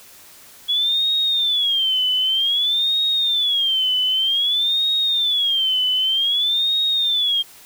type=tone with vibrato; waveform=sine; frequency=3359 Hz; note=G#7; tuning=19 cents sharp; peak=-16 dBFS; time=0.68-7.43 s; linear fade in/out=20 ms; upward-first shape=sine; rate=0.53 Hz; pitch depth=190 cents each way; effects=white hiss -45 dBFS RMS until 7.65 s